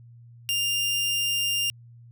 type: tone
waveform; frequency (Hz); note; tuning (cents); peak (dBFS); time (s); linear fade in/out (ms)
sawtooth; 2799; F7; +3; -20; 0.49-1.7; 0
effects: added 118 Hz sine -46 dBFS peak until 2.11 s